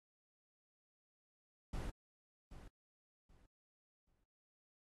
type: noise with echo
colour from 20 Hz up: brown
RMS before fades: -42 dBFS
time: 1.73-1.9 s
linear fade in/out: 5 ms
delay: 780 ms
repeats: 3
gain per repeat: -12 dB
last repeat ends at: 4.24 s
effects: AAC 32 kbps